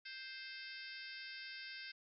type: harmonic tone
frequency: 524 Hz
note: C5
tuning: 2 cents sharp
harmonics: 3 / 4 / 5 / 6 / 7 / 8 / 9 / 10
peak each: -52 / -54 / -55 / -60 / -58 / -62 / -54 / -57 dBFS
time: 0.05-1.92 s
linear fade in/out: 10 ms
effects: none